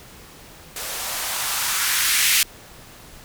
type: noise with band-pass filter sweep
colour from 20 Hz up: violet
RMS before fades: -22 dBFS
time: 0.76-2.43 s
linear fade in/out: 2 ms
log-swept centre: 480 to 2300 Hz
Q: 1.5
effects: pink hiss -44 dBFS RMS until 3.24 s

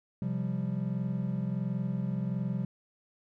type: chord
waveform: triangle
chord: C suspended fourth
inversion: none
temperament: equal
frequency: 130.81 / 174.61 / 196 Hz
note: C3 / F3 / G3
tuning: 0 / 0 / 0 cents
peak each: -32 / -32 / -32 dBFS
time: 0.22-2.65 s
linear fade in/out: 2 ms
effects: none

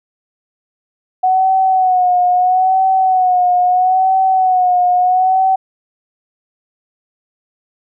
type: tone with vibrato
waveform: sine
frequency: 740 Hz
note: F#5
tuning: in tune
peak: -9 dBFS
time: 1.23-5.56 s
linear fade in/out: 10 ms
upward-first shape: sine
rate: 0.76 Hz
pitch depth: 51 cents each way
effects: none

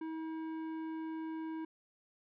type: tone with tanh clipping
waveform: sine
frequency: 320.2 Hz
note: D#4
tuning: 50 cents sharp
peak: -40 dBFS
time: 0.01-1.65 s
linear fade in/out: 5 ms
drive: 12 dB
effects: none

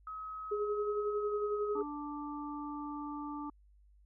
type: tone with pitch glide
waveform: sine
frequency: 1276 to 1267.2 Hz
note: D#6 to D#6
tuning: +43 to +31 cents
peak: -40 dBFS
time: 0.07-1.81 s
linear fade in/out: 2 ms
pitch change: -12 cents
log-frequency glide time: 1.19-1.33 s
type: tone with tremolo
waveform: sine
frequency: 415.5 Hz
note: G#4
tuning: 1 cent sharp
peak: -30 dBFS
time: 0.51-1.83 s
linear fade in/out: 10 ms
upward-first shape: sine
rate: 11 Hz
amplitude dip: 45%
type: harmonic tone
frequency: 293.7 Hz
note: D4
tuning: in tune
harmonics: 1 / 3 / 4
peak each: -40 / -45 / -45 dBFS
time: 1.75-3.5 s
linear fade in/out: 5 ms
effects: added 50 Hz sine -60 dBFS peak until 4.05 s

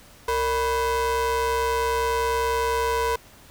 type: ring-modulated tone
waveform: square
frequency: 262.6 Hz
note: C4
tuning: 6 cents sharp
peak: -19 dBFS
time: 0.28-3.16 s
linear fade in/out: 5 ms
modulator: 723 Hz
effects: pink hiss -50 dBFS RMS until 3.5 s

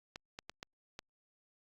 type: clicks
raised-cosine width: 0.2 ms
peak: -26 dBFS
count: 5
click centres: 0.159 / 0.389 / 0.496 / 0.629 / 0.991 s
effects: Opus 48 kbps

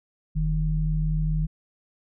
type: tone pair together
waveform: sine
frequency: 43.8 / 155.9 Hz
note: F1 / D#3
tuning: +6 / +4 cents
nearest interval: octave + minor seventh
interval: 2198 cents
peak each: -24 dBFS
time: 0.35-1.47 s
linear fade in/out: 20 ms
effects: none

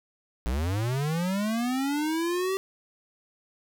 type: linear sweep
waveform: square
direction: up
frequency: 54.9 to 389 Hz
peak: -26 dBFS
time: 0.46-2.57 s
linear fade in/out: 0 ms
effects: none

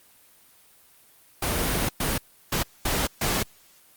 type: noise bursts at uneven times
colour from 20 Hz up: pink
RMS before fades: -25 dBFS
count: 5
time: 1.42-1.89 / 2-2.18 / 2.52-2.63 / 2.85-3.07 / 3.21-3.43 s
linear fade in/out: 5 ms
effects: white hiss -56 dBFS RMS until 3.96 s + Opus 32 kbps

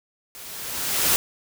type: noise with level ramp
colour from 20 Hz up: white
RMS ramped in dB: -41 to -18 dBFS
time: 0.35-1.16 s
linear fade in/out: 0 ms
effects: none

